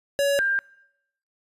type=tone pair in turn; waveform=square / sine; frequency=563 / 1592.4 Hz; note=C#5 / G6; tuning=+27 / +27 cents; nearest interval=octave + tritone; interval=1800 cents; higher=second; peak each=-20 dBFS; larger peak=neither; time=0.19-0.39 / 0.39-0.59 s; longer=neither; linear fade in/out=0 ms; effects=noise-tail reverb RT60 0.8 s tail -24 dB re dry + resampled to 32000 Hz